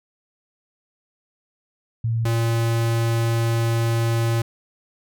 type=tone pair in turn; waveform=sine / square; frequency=114.3 / 115.36 Hz; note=A#2 / A#2; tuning=-34 / -18 cents; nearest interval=unison; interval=16 cents; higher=second; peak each=-19 dBFS; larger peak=neither; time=2.04-2.25 / 2.25-4.42 s; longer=second; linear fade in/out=5 ms; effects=none